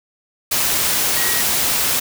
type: tone in noise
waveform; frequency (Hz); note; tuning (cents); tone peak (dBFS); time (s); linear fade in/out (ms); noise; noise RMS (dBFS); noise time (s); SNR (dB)
sine; 1900; A#6; +33; -25; 1.16-1.42; 10; white; -18; 0.51-2; -10
effects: none